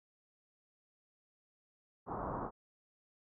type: low-pass noise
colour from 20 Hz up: white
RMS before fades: -40 dBFS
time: 2.06-2.51 s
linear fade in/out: 50 ms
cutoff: 1200 Hz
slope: 48 dB/octave
effects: none